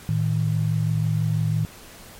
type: tone pair together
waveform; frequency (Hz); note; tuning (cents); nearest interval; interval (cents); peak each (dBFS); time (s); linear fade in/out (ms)
sine; 111.23 / 157.3; A2 / D#3; +19 / +19; tritone; 600; -22; 0.09-1.65; 0
effects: pink hiss -44 dBFS RMS until 2.19 s + MP3 64 kbps